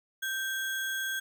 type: tone with sample-and-hold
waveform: sine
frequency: 1568 Hz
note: G6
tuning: in tune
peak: -30 dBFS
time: 0.22-1.2 s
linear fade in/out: 10 ms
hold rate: 4900 Hz
effects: none